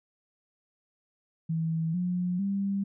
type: tone with pitch steps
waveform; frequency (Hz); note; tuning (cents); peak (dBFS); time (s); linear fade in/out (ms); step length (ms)
sine; 162.4 / 179.16 / 197.64; E3 / F3 / G3; -26 / +44 / +14; -26; 1.49-2.84; 10; 450
effects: none